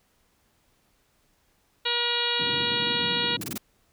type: harmonic tone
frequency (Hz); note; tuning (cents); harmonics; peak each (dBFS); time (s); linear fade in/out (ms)
478; A#4; +43; 1 / 2 / 3 / 4 / 5 / 6 / 7 / 8 / 9; -34 / -34 / -34 / -35 / -35 / -30 / -32 / -29 / -34; 1.85-3.37; 10
type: band-pass noise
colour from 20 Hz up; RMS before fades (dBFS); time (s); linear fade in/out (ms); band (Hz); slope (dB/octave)
white; -37; 2.39-3.57; 0; 120 to 300; 24
type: noise bursts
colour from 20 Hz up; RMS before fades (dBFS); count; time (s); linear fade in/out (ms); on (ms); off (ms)
white; -33; 4; 3.41-3.581; 5; 27; 21
effects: pink hiss -67 dBFS RMS until 3.92 s